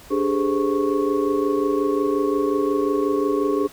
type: tone cluster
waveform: sine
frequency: 290.7 / 400.5 / 426.1 / 514 / 1103 Hz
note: D4 / G4 / G#4 / C5 / C#6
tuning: -18 / +37 / +44 / -31 / -9 cents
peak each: -23 / -22 / -24 / -30 / -29 dBFS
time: 0.1-3.68 s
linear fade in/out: 20 ms
effects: pink hiss -45 dBFS RMS until 3.72 s